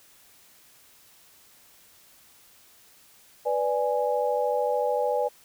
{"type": "chord", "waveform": "sine", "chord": "G# diminished", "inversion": "first", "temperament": "equal", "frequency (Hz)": [493.9, 587.3, 830.6], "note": ["B4", "D5", "G#5"], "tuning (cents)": [0, 0, 0], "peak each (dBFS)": [-26, -27, -28], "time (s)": [3.45, 5.29], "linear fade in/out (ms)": 20, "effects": ["white hiss -56 dBFS RMS until 5.44 s"]}